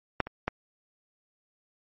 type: clicks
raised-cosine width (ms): 0.5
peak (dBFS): -9 / -22 / -12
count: 3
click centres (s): 0.203 / 0.27 / 0.48
effects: MP3 32 kbps